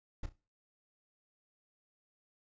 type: noise with echo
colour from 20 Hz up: brown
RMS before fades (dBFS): -36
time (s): 0.23-0.26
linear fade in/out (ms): 5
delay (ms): 33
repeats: 3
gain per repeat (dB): -12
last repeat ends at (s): 0.359
effects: noise-tail reverb RT60 0.4 s tail -24 dB re dry + resampled to 16000 Hz